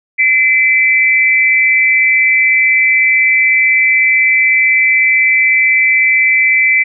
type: tone pair together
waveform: sine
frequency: 2042 / 2326 Hz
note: C7 / D7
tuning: -43 / -17 cents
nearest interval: major second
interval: 226 cents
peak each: -10 dBFS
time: 0.18-6.84 s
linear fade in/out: 20 ms
effects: none